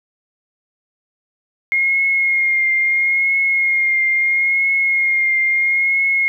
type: tone with vibrato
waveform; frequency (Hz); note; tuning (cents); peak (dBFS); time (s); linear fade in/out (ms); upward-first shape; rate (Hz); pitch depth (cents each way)
sine; 2141; C7; +39; -13; 1.72-6.28; 0; triangle; 0.75; 31
effects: 9-bit